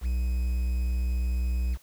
triangle tone with quantisation, 61.5 Hz, B1, 7 cents flat, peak -22 dBFS, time 0.01-1.78 s, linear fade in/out 50 ms, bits 8, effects white hiss -59 dBFS RMS until 1.82 s

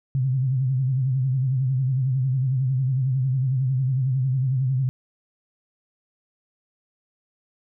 sine tone with vibrato, 130.81 Hz, C3, in tune, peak -19 dBFS, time 0.15-4.89 s, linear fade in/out 0 ms, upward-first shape sine, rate 11 Hz, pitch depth 84 cents each way, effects none

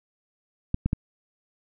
clicks, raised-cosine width 5 ms, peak -11 dBFS, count 3, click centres 0.744 / 0.86 / 0.931 s, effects none

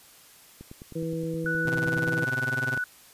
click train, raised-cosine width 3 ms, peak -29 dBFS, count 15, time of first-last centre 0.61-2.071 s, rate 9.58 Hz
harmonic tone, 163.4 Hz, E3, 15 cents flat, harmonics 1 / 2 / 3, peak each -31 / -33 / -33 dBFS, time 0.95-2.25 s, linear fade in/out 10 ms
sine tone, 1480 Hz, F#6, in tune, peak -26 dBFS, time 1.46-2.84 s, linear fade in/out 2 ms
sawtooth tone with tremolo, 128.9 Hz, C3, 26 cents flat, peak -23 dBFS, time 1.67-2.78 s, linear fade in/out 5 ms, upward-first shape sine, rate 20 Hz, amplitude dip 95%
effects white hiss -53 dBFS RMS until 3.13 s + resampled to 32000 Hz

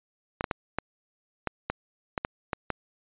clicks, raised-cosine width 0.5 ms, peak -12 dBFS, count 10, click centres 0.409 / 0.442 / 0.512 / 0.786 / 1.473 / 1.7 / 2.178 / 2.249 / 2.532 / 2.703 s, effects resampled to 8000 Hz

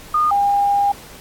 sine tone pair in turn, 1223 / 806.7 Hz, D#6 / G5, -30 / +49 cents, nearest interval perfect fifth, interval 721 cents, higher first, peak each -13 dBFS, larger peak neither, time 0.14-0.31 / 0.31-0.92 s, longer second, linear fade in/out 5 ms, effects pink hiss -40 dBFS RMS until 1.2 s + AAC 64 kbps

